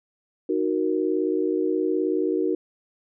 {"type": "chord", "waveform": "sine", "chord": "D# minor", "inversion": "none", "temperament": "equal", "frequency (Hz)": [311.1, 370, 466.2], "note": ["D#4", "F#4", "A#4"], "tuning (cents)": [0, 0, 0], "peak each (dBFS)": [-25, -24, -27], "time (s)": [0.49, 2.55], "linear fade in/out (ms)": 5, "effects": []}